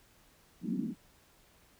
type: band-pass noise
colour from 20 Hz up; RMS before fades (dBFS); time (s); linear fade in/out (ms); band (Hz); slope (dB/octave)
white; -35; 0.61-0.95; 50; 180 to 280; 48
effects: pink hiss -64 dBFS RMS until 1.79 s